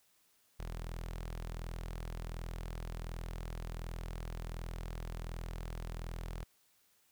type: tone with notch filter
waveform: sawtooth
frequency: 41.36 Hz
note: E1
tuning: 7 cents sharp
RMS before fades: -42 dBFS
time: 0.59-6.44 s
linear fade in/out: 10 ms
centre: 270 Hz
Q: 2
effects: white hiss -71 dBFS RMS until 7.11 s